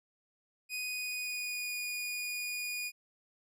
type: tone with pitch glide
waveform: sawtooth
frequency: 2489 to 2453 Hz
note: D#7 to D#7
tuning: 0 to -25 cents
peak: -32 dBFS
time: 0.69-2.92 s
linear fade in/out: 50 ms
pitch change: -25 cents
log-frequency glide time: 0.82-1.78 s
effects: none